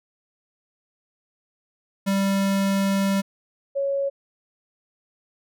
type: tone pair in turn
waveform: square / sine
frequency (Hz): 196 / 554.4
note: G3 / C#5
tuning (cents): 0 / 0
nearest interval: octave + tritone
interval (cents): 1800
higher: second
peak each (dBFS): -20 / -21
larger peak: first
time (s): 2.06-3.22 / 3.75-4.1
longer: first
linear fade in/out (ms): 20
effects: none